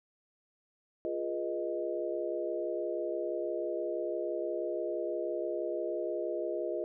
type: chord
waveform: sine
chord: F half-diminished seventh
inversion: none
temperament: equal with one note detuned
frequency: 349.2 / 415.3 / 486.2 / 622.3 Hz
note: F4 / Ab4 / Cb5 / Eb5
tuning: 0 / 0 / -27 / 0 cents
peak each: -36 / -39 / -39 / -36 dBFS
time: 1.05-6.84 s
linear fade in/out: 0 ms
effects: none